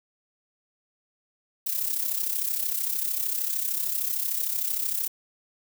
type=noise with amplitude modulation; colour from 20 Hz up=violet; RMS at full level=-25 dBFS; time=1.66-5.08 s; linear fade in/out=10 ms; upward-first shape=sine; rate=33.2 Hz; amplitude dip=65%; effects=none